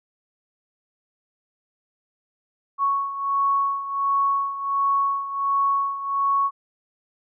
sine beating tone pair, 1108.7 / 1110.1 Hz, C#6 / C#6, 0 / +2 cents, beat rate 1.4 Hz, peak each -21 / -26 dBFS, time 2.78-6.51 s, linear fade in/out 50 ms, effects none

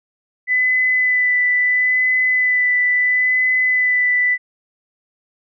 sine tone with vibrato, 2000 Hz, B6, 21 cents sharp, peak -13 dBFS, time 0.47-4.38 s, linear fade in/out 50 ms, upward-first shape sine, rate 0.74 Hz, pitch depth 14 cents each way, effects none

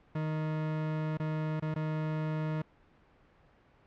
40% pulse tone with dropouts, 155.56 Hz, D#3, in tune, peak -30 dBFS, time 0.15-2.62 s, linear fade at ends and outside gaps 5 ms, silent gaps 1.173-1.198 / 1.599-1.622 / 1.742-1.759 s, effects pink hiss -63 dBFS RMS until 3.86 s + low-pass 2000 Hz 12 dB/octave

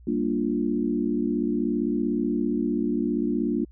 sine chord, G minor seventh, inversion none, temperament equal, 196 / 233.1 / 293.7 / 349.2 Hz, G3 / Bb3 / D4 / F4, 0 / 0 / 0 / 0 cents, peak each -31 / -26 / -27 / -29 dBFS, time 0.07-3.65 s, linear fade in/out 5 ms, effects added 60 Hz sine -46 dBFS peak until 3.71 s

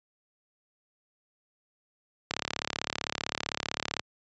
click train, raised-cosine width 0.2 ms, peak -11 dBFS, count 61, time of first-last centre 2.31-3.995 s, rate 35.6 Hz, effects high-pass 80 Hz 12 dB/octave + resampled to 16000 Hz

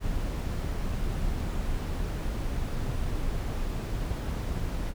brown noise, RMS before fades -30 dBFS, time 0-4.94 s, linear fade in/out 50 ms, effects none

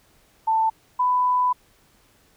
sine tone pair in turn, 888 / 996.7 Hz, A5 / B5, +16 / +16 cents, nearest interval major second, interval 200 cents, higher second, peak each -17 dBFS, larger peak neither, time 0.47-0.7 / 0.99-1.53 s, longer second, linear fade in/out 10 ms, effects pink hiss -59 dBFS RMS until 2.36 s

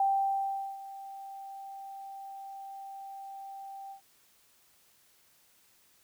sine tone with ADSR envelope, 784 Hz, G5, in tune, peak -23 dBFS, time 0-4.01 s, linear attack 3 ms, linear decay 770 ms, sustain -18 dB, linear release 100 ms, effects white hiss -65 dBFS RMS until 6.03 s

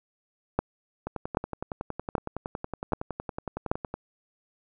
two click trains, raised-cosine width 1 ms, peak -9 / -18 dBFS, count 5 / 32, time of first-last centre 0.59-3.715 / 1.07-3.94 s, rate 1.28 / 10.8 Hz, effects none

